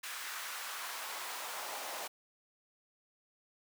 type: noise with high-pass filter sweep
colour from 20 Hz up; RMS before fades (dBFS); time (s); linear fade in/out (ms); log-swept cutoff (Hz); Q
pink; -42; 0.03-2.08; 10; 1500 to 630; 1.5
effects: none